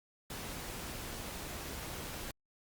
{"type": "noise with amplitude modulation", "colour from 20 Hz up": "pink", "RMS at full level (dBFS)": -41, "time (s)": [0.3, 2.31], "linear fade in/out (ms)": 2, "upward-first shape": "sine", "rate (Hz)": 281, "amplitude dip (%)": 40, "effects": ["Opus 48 kbps"]}